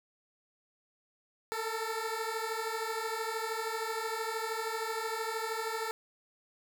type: beating tone pair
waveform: 15% pulse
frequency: 440 / 453 Hz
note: A4 / A#4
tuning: 0 / -50 cents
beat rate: 13 Hz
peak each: -30 dBFS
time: 1.52-5.91 s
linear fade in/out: 0 ms
effects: none